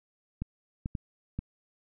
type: clicks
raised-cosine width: 5 ms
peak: -20 dBFS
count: 4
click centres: 0.42 / 0.859 / 0.952 / 1.39 s
effects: none